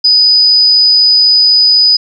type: tone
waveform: sine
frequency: 4978 Hz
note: D#8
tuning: in tune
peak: -4 dBFS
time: 0.04-1.97 s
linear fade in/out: 10 ms
effects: none